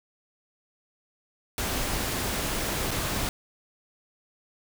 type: noise with dropouts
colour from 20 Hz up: pink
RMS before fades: -29 dBFS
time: 1.58-3.29 s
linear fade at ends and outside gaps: 1 ms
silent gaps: 2.909-2.913 s
effects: none